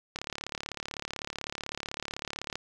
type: click train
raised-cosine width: 0.2 ms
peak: -17 dBFS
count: 87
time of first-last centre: 0.16-2.556 s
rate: 35.9 Hz
effects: none